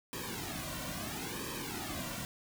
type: noise with flanger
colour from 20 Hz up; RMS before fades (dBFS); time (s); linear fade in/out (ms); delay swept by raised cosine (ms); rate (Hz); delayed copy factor
pink; -40; 0.13-2.25; 0; 1.4 to 2.4; 0.74; -0.95
effects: none

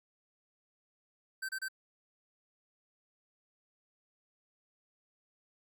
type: tone bursts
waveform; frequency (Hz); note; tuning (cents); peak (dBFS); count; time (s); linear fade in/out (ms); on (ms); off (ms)
square; 1549; G6; -21; -36; 3; 1.42-1.685; 10; 69; 29
effects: none

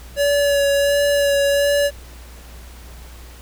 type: tone with vibrato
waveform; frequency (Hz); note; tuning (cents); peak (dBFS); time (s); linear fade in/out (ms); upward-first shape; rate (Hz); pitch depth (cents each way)
square; 568; C#5; +42; -15; 0.16-1.91; 50; sine; 1.4; 17
effects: added 60 Hz sine -37 dBFS peak until 3.41 s + pink hiss -44 dBFS RMS until 3.41 s

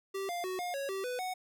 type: tone with pitch steps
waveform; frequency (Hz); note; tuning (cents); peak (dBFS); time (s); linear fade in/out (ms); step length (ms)
square; 389.4 / 699 / 371.4 / 712 / 553 / 386.6 / 497.5 / 740; G4 / F5 / F#4 / F5 / C#5 / G4 / B4 / F#5; -12 / +1 / +7 / +33 / -4 / -24 / +13 / 0; -35; 0.14-1.34; 10; 150
effects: none

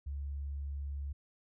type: tone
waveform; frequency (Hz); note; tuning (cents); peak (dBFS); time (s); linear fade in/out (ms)
sine; 70.5; C#2; +30; -36; 0.06-1.13; 10
effects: none

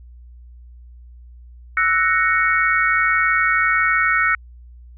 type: chord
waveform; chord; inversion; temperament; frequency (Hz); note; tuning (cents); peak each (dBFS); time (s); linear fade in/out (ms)
sine; F# dominant seventh; third; equal; 1318.5 / 1480 / 1864.7 / 2217; E6 / F#6 / A#6 / C#7; 0 / 0 / 0 / 0; -20; 1.77-4.35; 2
effects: added 60 Hz sine -39 dBFS peak until 4.97 s

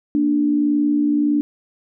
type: tone pair together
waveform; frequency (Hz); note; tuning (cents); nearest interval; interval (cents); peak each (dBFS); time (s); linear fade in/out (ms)
sine; 232.1 / 293.7; A#3 / D4; -7 / 0; major third; 407; -23 / -15; 0.15-1.41; 0
effects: none

